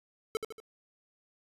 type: tone with echo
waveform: square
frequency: 440 Hz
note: A4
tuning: in tune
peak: -29 dBFS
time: 0.35-0.37 s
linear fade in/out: 0 ms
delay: 77 ms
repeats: 3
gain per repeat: -6 dB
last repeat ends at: 0.601 s
effects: resampled to 32000 Hz